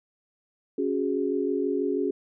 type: chord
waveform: sine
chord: C# suspended fourth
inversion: none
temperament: just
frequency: 277.2 / 369.6 / 415.8 Hz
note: C#4 / F#4 / G#4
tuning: 0 / -2 / +2 cents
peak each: -28 dBFS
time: 0.78-2.11 s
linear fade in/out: 5 ms
effects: none